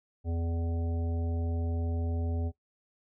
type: harmonic tone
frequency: 83.7 Hz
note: E2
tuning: 27 cents sharp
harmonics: 1 / 3 / 5 / 7 / 9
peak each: -29 / -39 / -43 / -46 / -48 dBFS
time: 0.24-2.52 s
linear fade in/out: 50 ms
effects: noise-tail reverb RT60 0.1 s tail -17 dB re dry